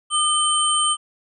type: tone cluster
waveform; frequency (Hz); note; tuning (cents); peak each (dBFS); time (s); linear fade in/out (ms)
sine; 1212 / 3082 / 8630; D#6 / G7 / C#9; -46 / -30 / -47; -21; 0.1-0.97; 50
effects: none